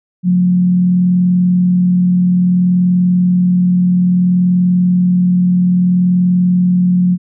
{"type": "tone with frequency modulation", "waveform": "sine", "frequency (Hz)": 180, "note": "F#3", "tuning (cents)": -47, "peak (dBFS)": -8, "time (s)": [0.23, 7.18], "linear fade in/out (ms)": 50, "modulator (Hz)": 40.6, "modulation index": 0.24, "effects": []}